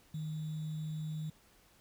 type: tone with sample-and-hold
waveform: sine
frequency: 155.56 Hz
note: D#3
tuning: in tune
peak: -36 dBFS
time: 0.14-1.3 s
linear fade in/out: 5 ms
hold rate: 3675 Hz
effects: pink hiss -65 dBFS RMS until 1.8 s